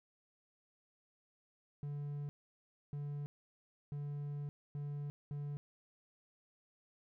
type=tone bursts at uneven times; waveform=triangle; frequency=144.8 Hz; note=D3; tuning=24 cents flat; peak=-37 dBFS; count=5; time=1.83-2.29 / 2.93-3.26 / 3.92-4.49 / 4.75-5.1 / 5.31-5.57 s; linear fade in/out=0 ms; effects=none